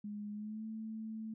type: tone with pitch glide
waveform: sine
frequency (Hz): 207.7 to 220.1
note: G#3 to A3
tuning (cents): 0 to +1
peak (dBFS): -40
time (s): 0.04-1.34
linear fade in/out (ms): 5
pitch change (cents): +101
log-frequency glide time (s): 0.32-0.65
effects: none